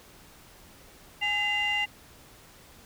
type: tone cluster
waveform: sine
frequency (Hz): 832 / 2038 / 2793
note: G#5 / C7 / F7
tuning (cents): +3 / -46 / -1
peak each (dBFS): -32 / -27 / -27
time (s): 1.21-1.86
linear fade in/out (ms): 20
effects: tanh soft clip ceiling -19 dBFS + pink hiss -53 dBFS RMS until 2.85 s